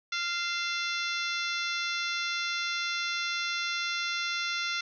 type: harmonic tone with a mistuned harmonic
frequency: 694 Hz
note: F5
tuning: 11 cents flat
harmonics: 2 / 3 / 4 / 5 / 6 / 7 / 8 / 9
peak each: -34 / -35 / -38 / -37 / -39 / -43 / -40 / -46 dBFS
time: 0.12-4.81 s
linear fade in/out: 5 ms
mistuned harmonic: 4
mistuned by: -48 cents
effects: none